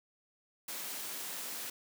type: high-pass noise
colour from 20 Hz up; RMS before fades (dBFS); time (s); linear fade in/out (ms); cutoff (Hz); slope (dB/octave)
white; -41; 0.68-1.7; 5; 170; 24
effects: none